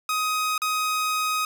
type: tone with dropouts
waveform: sawtooth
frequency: 1256 Hz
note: D#6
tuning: 16 cents sharp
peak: -19 dBFS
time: 0.09-1.45 s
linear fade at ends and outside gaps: 2 ms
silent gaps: 0.579-0.618 s
effects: none